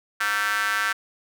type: tone with high-pass filter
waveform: square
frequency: 103.83 Hz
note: G#2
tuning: in tune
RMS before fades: -24 dBFS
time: 0.2-0.93 s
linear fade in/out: 10 ms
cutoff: 1500 Hz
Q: 5
effects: none